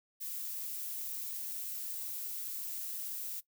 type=noise; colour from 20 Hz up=violet; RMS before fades=-40 dBFS; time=0.2-3.41 s; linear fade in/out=20 ms; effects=noise-tail reverb RT60 0.1 s tail -18 dB re dry